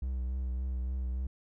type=tone with vibrato; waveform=triangle; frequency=63.6 Hz; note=C2; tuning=48 cents flat; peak=-29 dBFS; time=0.02-1.27 s; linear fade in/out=5 ms; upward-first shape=triangle; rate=3.5 Hz; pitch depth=45 cents each way; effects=none